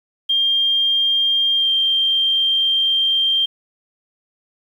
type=tone with pitch glide; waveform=sine; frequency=3200 to 3172 Hz; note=G7 to G7; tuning=+35 to +20 cents; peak=-14 dBFS; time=0.29-3.46 s; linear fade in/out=10 ms; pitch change=-15 cents; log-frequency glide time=1.57-1.69 s; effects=8-bit